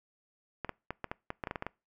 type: clicks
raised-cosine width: 0.5 ms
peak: -20 dBFS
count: 12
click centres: 0.647 / 0.693 / 0.906 / 1.043 / 1.115 / 1.304 / 1.438 / 1.472 / 1.511 / 1.558 / 1.624 / 1.666 s
effects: noise-tail reverb RT60 0.3 s tail -25 dB re dry